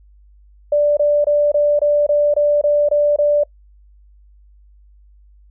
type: tone bursts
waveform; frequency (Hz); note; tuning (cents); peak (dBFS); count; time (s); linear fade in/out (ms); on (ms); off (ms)
sine; 587.3; D5; 0; -11; 10; 0.72-3.436; 5; 250; 24
effects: noise-tail reverb RT60 0.1 s tail -25 dB re dry + added 50 Hz sine -45 dBFS peak until 5.5 s

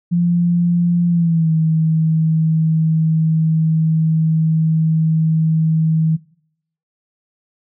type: tone with pitch glide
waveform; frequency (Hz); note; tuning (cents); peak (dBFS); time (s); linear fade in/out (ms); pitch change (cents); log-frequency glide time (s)
sine; 173.2 to 159.75; F3 to D#3; -14 to +46; -12; 0.11-6.17; 20; -140; 1.08-1.51
effects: noise-tail reverb RT60 0.7 s tail -22 dB re dry

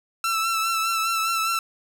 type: tone with vibrato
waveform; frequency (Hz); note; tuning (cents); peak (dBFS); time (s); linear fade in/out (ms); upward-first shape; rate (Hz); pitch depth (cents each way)
sawtooth; 1332; E6; +18; -18; 0.24-1.59; 2; sine; 4.9; 31
effects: none

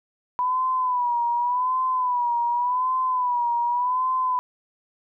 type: tone with vibrato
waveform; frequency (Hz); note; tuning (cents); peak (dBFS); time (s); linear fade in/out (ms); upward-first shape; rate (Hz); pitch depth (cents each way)
sine; 987.8; B5; 0; -20; 0.39-4.39; 0; sine; 0.87; 73
effects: none

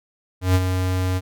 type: tone with ADSR envelope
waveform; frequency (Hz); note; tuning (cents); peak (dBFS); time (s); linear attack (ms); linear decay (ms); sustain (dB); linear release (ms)
square; 92.3; F#2; -4; -13; 0.41-1.21; 140; 42; -7; 41
effects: none

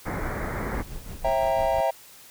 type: low-pass noise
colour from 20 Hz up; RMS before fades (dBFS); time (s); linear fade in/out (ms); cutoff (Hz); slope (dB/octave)
pink; -30; 0.05-0.83; 20; 2200; 96
type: noise with tremolo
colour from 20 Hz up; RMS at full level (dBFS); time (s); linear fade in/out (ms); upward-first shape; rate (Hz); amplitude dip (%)
brown; -34; 0.73-1.81; 5; sine; 5.9; 60
type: chord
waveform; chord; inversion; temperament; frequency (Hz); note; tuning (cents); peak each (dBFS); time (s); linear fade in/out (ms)
triangle; C# diminished seventh; none; equal with one note detuned; 540.1 / 659.3 / 784 / 932.3; C#5 / E5 / G5 / Bb5; -45 / 0 / 0 / 0; -26 / -22 / -25 / -27; 1.24-1.91; 10
effects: white hiss -49 dBFS RMS until 2.3 s

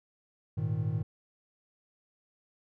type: chord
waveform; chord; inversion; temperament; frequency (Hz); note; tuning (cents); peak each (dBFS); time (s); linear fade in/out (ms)
triangle; Ab suspended second; none; just; 103.83 / 116.8 / 155.74; Ab2 / Bb2 / Eb3; 0 / +4 / +2; -31 / -31 / -31; 0.57-1.03; 10
effects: none

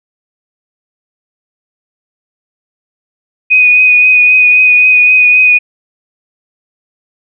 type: tone with vibrato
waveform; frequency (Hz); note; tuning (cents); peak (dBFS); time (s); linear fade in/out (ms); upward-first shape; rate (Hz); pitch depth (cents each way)
sine; 2489; D#7; 0; -3; 3.5-5.59; 20; triangle; 3.8; 22
effects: none

